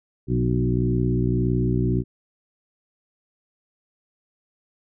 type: harmonic tone with a mistuned harmonic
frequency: 61.74 Hz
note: B1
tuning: in tune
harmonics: 1 / 2 / 3 / 4 / 5 / 6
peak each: -27 / -22 / -27 / -28 / -28 / -28 dBFS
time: 0.27-2.04 s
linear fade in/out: 50 ms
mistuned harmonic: 3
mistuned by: -38 cents
effects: none